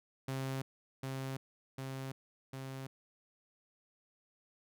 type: tone with echo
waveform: sawtooth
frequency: 133.4 Hz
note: C3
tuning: 34 cents sharp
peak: -32 dBFS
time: 0.28-0.62 s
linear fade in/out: 5 ms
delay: 750 ms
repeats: 3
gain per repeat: -2 dB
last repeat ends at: 2.87 s
effects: none

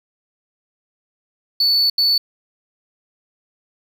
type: tone bursts at uneven times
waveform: sine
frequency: 4467 Hz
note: C#8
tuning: 12 cents sharp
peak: -10 dBFS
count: 2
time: 1.6-1.9 / 1.98-2.18 s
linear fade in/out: 5 ms
effects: tanh soft clip ceiling -12 dBFS + 7-bit

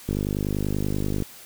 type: click train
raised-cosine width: 3 ms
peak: -13 dBFS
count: 58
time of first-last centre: 0.09-1.223 s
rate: 50.3 Hz
effects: white hiss -45 dBFS RMS until 1.45 s

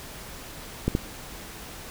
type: clicks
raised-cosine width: 3 ms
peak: -9 dBFS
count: 2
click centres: 0.88 / 0.951 s
effects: pink hiss -41 dBFS RMS until 1.9 s

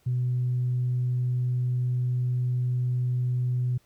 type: tone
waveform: sine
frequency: 124.5 Hz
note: B2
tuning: 14 cents sharp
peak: -22 dBFS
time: 0.06-3.78 s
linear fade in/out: 10 ms
effects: tanh soft clip ceiling -19 dBFS + pink hiss -65 dBFS RMS until 3.85 s

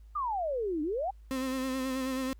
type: exponential two-way sweep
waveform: sine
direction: down then up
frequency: 1244.5 to 290 to 822 Hz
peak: -29 dBFS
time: 0.15-1.11 s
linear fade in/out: 10 ms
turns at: 0.82 s
type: tone with vibrato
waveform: 35% pulse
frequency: 261.6 Hz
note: C4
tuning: in tune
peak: -29 dBFS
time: 1.31-2.33 s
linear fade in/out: 0 ms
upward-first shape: sine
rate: 9.3 Hz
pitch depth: 33 cents each way
effects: added 53 Hz sine -49 dBFS peak until 2.39 s + pink hiss -74 dBFS RMS until 2.39 s

